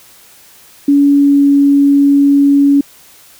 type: tone with pitch glide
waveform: sine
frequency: 283.6 to 281.8 Hz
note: C#4 to C#4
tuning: +40 to +29 cents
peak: -5 dBFS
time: 0.88-2.81 s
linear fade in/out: 5 ms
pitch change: -11 cents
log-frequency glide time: 1.12-1.48 s
effects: white hiss -42 dBFS RMS until 3.39 s